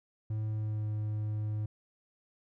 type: tone with pitch glide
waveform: triangle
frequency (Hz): 108.2 to 106.59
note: A2 to G#2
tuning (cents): -29 to +45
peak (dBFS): -29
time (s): 0.3-1.66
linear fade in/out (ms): 5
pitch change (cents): -26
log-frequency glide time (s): 0.47-0.88
effects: none